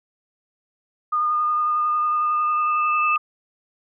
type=tone with vibrato; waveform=sine; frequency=1220 Hz; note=D#6; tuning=34 cents flat; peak=-18 dBFS; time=1.12-3.18 s; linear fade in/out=10 ms; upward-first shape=triangle; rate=11 Hz; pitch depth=19 cents each way
type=tone with exponential growth; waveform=sine; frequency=2631 Hz; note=E7; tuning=4 cents flat; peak=-20 dBFS; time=1.32-3.16 s; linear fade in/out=1 ms; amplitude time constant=400 ms
effects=none